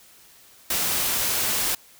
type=noise; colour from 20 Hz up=white; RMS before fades=-24 dBFS; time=0.7-1.75 s; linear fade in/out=5 ms; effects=white hiss -52 dBFS RMS until 1.99 s